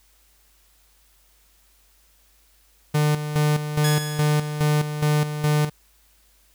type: tone with tremolo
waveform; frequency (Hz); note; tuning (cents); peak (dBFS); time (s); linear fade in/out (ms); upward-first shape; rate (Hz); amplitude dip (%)
45% pulse; 150; D3; +37; -17; 2.94-5.7; 10; square; 2.4; 65
type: tone with exponential decay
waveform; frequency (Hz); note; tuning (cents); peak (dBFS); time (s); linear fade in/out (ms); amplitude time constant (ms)
10% pulse; 1693; G#6; +33; -15; 3.84-4.95; 5; 240
effects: added 50 Hz sine -60 dBFS peak until 6.54 s + white hiss -60 dBFS RMS until 6.54 s